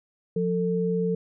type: tone pair together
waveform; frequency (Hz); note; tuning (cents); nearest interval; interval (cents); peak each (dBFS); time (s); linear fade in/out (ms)
sine; 177.1 / 446.3; F3 / A4; +24 / +25; octave + major third; 1601; -25; 0.36-1.15; 5
effects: none